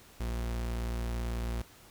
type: tone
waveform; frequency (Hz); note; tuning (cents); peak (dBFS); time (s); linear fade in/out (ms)
40% pulse; 58.27; A#1; 0; -31; 0.2-1.62; 5
effects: pink hiss -56 dBFS RMS until 1.9 s